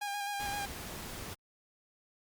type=tone with vibrato; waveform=sawtooth; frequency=811 Hz; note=G#5; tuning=41 cents flat; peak=-31 dBFS; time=0.01-0.66 s; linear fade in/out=10 ms; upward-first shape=square; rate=7.7 Hz; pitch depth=20 cents each way
type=noise; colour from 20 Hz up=pink; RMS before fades=-43 dBFS; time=0.39-1.35 s; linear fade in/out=20 ms
effects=Opus 48 kbps